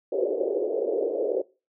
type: band-pass noise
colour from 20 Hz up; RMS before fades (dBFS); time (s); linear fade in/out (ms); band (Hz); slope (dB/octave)
pink; -26; 0.12-1.42; 5; 370 to 550; 48
effects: noise-tail reverb RT60 0.3 s tail -21 dB re dry